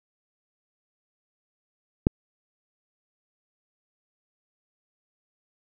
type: click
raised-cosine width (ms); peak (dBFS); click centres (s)
3; -4; 2.069
effects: none